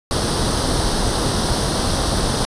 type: noise with comb filter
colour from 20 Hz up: pink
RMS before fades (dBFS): -19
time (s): 0.11-2.45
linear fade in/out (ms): 0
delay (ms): 0.21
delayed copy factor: +0.7
effects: resampled to 22050 Hz